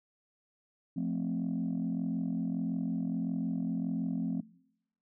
sine chord, F major, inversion none, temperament equal, 174.61 / 220 / 261.6 Hz, F3 / A3 / C4, 0 / 0 / 0 cents, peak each -33 / -35 / -33 dBFS, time 0.96-4.41 s, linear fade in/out 10 ms, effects noise-tail reverb RT60 0.8 s tail -23 dB re dry + tanh soft clip ceiling -25 dBFS

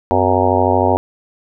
harmonic tone with a mistuned harmonic, 93 Hz, F#2, 9 cents sharp, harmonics 1 / 3 / 4 / 5 / 6 / 7 / 8 / 9 / 10, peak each -20 / -20 / -20 / -20 / -20 / -20 / -20 / -20 / -20 dBFS, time 0.11-0.97 s, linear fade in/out 0 ms, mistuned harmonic 3, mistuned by -140 cents, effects none

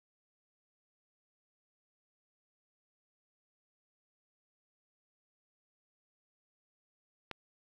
click, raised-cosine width 0.3 ms, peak -23 dBFS, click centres 7.313 s, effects 9-bit

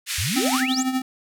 pink band-pass noise, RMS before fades -27 dBFS, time 0.06-0.64 s, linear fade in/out 50 ms, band 1900 to 12000 Hz, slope 24 dB/octave
sine exponential sweep, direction up, 74.7 to 7970 Hz, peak -24 dBFS, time 0.18-0.83 s, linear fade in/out 5 ms
square tone with tremolo, 259.3 Hz, C4, 15 cents flat, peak -19 dBFS, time 0.36-1.02 s, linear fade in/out 5 ms, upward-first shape triangle, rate 12 Hz, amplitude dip 70%
effects none

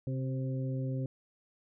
harmonic tone with a mistuned harmonic, 131.6 Hz, C3, 10 cents sharp, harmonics 1 / 2 / 3 / 4, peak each -32 / -39 / -46 / -44 dBFS, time 0.07-1.06 s, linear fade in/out 2 ms, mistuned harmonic 3, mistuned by -25 cents, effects none

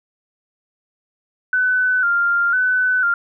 sine tone with vibrato, 1449 Hz, F#6, 37 cents flat, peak -14 dBFS, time 1.53-3.14 s, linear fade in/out 2 ms, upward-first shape square, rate 1 Hz, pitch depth 64 cents each way, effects none

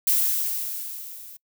violet noise with level ramp, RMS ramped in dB -19 to -43 dBFS, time 0.07-1.37 s, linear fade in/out 5 ms, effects noise-tail reverb RT60 0.1 s tail -25 dB re dry

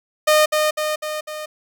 sawtooth tone with echo, 612 Hz, D#5, 29 cents flat, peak -8 dBFS, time 0.27-0.46 s, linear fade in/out 10 ms, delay 250 ms, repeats 4, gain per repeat -4 dB, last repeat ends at 1.46 s, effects none

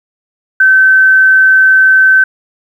sine tone, 1537 Hz, G6, 35 cents flat, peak -3 dBFS, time 0.6-2.24 s, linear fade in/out 5 ms, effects 7-bit

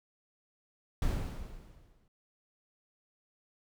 brown noise with exponential decay, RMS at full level -28 dBFS, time 1.02-2.08 s, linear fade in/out 2 ms, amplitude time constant 230 ms, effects none

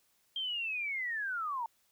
sine linear sweep, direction down, 3200 to 889 Hz, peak -33 dBFS, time 0.36-1.66 s, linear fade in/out 2 ms, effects white hiss -72 dBFS RMS until 1.91 s

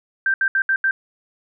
sine tone bursts at uneven times, 1568 Hz, G6, in tune, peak -15 dBFS, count 5, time 0.26-0.34 / 0.41-0.48 / 0.55-0.62 / 0.69-0.76 / 0.84-0.91 s, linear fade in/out 2 ms, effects none

